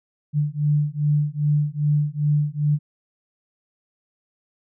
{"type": "beating tone pair", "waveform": "sine", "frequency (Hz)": [146.83, 149.33], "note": ["D3", "D3"], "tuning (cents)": [0, 29], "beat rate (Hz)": 2.5, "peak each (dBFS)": -21, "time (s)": [0.33, 2.79], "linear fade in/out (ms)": 50, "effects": []}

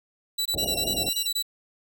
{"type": "tone bursts", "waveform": "sawtooth", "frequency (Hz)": 3951, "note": "B7", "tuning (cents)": 0, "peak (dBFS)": -21, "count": 11, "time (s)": [0.38, 1.426], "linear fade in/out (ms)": 10, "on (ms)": 76, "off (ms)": 21}
{"type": "low-pass noise", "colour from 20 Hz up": "white", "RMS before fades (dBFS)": -33, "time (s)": [0.54, 1.09], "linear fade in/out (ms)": 0, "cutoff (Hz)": 750, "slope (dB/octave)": 96}
{"type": "tone with vibrato", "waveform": "10% pulse", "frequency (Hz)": 2800, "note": "F7", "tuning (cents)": 4, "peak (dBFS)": -25, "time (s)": [0.58, 1.27], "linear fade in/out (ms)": 5, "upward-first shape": "triangle", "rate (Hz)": 3.8, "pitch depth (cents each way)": 56}
{"effects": []}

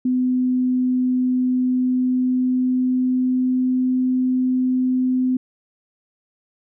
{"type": "tone with pitch glide", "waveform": "sine", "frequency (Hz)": [253.1, 255.2], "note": ["B3", "C4"], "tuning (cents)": [43, -43], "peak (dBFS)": -16, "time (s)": [0.05, 5.37], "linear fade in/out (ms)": 5, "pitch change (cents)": 14, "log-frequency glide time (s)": [1.58, 3.99], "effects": []}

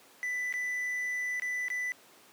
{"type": "tone with dropouts", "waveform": "triangle", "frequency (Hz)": 1989, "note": "B6", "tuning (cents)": 12, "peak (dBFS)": -29, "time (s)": [0.23, 1.92], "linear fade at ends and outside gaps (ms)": 0, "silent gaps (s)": [[0.526, 0.539], [1.398, 1.421], [1.683, 1.702]], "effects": ["pink hiss -57 dBFS RMS until 2.32 s", "high-pass 300 Hz 12 dB/octave"]}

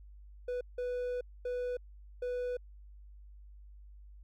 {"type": "tone bursts at uneven times", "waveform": "triangle", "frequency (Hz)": 494.1, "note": "B4", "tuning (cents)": 1, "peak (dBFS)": -31, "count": 4, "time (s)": [[0.48, 0.61], [0.78, 1.21], [1.45, 1.77], [2.22, 2.57]], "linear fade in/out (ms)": 5, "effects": ["added 50 Hz sine -50 dBFS peak until 4.23 s"]}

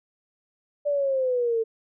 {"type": "linear sweep", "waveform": "sine", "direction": "down", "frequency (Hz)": [587.3, 443.4], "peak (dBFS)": -21, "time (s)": [0.85, 1.64], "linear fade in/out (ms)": 20, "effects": []}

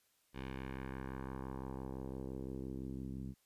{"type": "tone with low-pass filter sweep", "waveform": "10% pulse", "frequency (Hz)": 65.9, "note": "C2", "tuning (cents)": 13, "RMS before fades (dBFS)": -44, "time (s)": [0.33, 3.35], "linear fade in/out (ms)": 50, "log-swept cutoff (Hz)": [3100, 200], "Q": 1.5, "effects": ["white hiss -75 dBFS RMS until 3.45 s", "resampled to 32000 Hz"]}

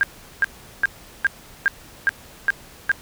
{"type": "tone bursts", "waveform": "sine", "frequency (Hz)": 1605, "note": "G6", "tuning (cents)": 40, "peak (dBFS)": -13, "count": 8, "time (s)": [0.01, 2.916], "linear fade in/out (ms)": 0, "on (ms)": 22, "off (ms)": 390, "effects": ["pink hiss -45 dBFS RMS until 3.01 s"]}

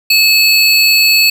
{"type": "tone pair together", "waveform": "square", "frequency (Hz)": [2585, 4428], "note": ["E7", "C#8"], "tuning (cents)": [-34, -3], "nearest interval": "major sixth", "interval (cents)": 931, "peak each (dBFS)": -10, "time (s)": [0.1, 1.3], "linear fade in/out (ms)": 5, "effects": []}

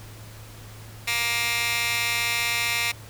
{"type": "tone with high-pass filter", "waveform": "15% pulse", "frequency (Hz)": 235.1, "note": "A#3", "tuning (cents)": 15, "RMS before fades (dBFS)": -25, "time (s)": [1.07, 2.92], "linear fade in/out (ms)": 10, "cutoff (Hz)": 2100, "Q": 1.5, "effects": ["added 108 Hz sine -42 dBFS peak until 3.09 s", "pink hiss -46 dBFS RMS until 3.09 s"]}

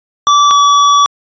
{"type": "tone pair in turn", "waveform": "square", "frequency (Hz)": [1159, 1145.7], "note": ["D6", "D6"], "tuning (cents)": [-23, -43], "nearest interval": "unison", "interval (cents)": 20, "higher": "first", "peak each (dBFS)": -6, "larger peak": "neither", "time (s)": [[0.27, 0.51], [0.51, 1.06]], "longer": "second", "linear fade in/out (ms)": 0, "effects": ["resampled to 16000 Hz"]}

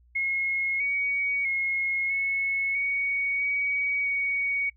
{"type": "tone with pitch steps", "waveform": "sine", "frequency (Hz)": [2164, 2248, 2162, 2195, 2237, 2259, 2241], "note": ["C#7", "C#7", "C#7", "C#7", "C#7", "C#7", "C#7"], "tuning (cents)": [-42, 24, -44, -18, 15, 32, 18], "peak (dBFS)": -24, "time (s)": [0.15, 4.7], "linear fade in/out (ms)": 10, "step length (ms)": 650, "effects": ["noise-tail reverb RT60 0.1 s tail -24 dB re dry", "added 60 Hz sine -56 dBFS peak until 4.76 s"]}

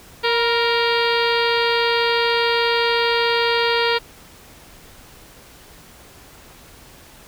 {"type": "harmonic tone with a mistuned harmonic", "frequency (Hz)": 466.2, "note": "A#4", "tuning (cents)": 0, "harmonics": [1, 2, 3, 4, 5, 6, 7, 8, 9, 10], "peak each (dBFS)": [-20, -23, -25, -26, -27, -28, -28, -29, -30, -30], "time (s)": [0.23, 3.99], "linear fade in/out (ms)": 20, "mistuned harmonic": 2, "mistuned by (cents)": 36, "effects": ["pink hiss -45 dBFS RMS until 7.27 s"]}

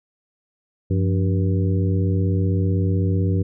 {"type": "harmonic tone with a mistuned harmonic", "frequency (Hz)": 95.8, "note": "G2", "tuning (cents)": -39, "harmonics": [1, 2, 3, 4, 5], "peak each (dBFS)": [-18, -24, -28, -30, -32], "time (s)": [0.9, 3.43], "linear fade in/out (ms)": 10, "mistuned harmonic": 2, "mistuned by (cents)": -150, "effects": []}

